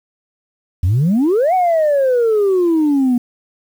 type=exponential two-way sweep; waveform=sine; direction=up then down; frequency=81.2 to 758 to 239 Hz; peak=-9 dBFS; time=0.83-3.18 s; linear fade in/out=5 ms; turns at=1.54 s; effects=tanh soft clip ceiling -9 dBFS + 7-bit